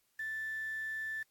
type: tone with quantisation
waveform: sine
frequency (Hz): 1760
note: A6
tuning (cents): 0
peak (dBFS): -36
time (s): 0.19-1.23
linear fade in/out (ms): 5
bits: 9
effects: white hiss -75 dBFS RMS until 1.3 s + AAC 64 kbps